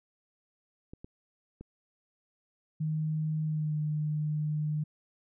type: clicks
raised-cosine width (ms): 3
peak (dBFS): -31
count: 3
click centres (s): 0.935 / 1.045 / 1.61
type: tone with pitch glide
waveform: sine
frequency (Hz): 155.56 to 151.74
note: D#3 to D#3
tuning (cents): 0 to -43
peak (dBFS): -28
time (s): 2.8-4.84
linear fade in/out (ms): 10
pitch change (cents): -43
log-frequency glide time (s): 3.45-3.76
effects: none